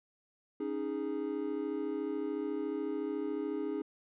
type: chord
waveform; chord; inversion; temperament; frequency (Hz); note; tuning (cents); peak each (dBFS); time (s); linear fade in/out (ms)
triangle; C# suspended second; none; equal with one note detuned; 277.2 / 311.1 / 413.9; C#4 / D#4 / G#4; 0 / 0 / -6; -37 / -35 / -35; 0.6-3.82; 5
effects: resampled to 8000 Hz